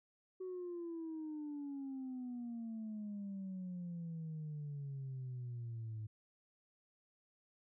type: exponential sweep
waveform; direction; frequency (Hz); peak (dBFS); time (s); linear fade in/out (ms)
sine; down; 375.2 to 107.2; -40; 0.4-6.07; 10
effects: tanh soft clip ceiling -39 dBFS